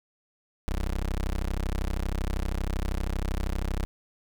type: tone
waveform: 25% pulse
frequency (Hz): 32.7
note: C1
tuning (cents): 0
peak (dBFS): -23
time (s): 0.68-3.85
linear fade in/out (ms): 0
effects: none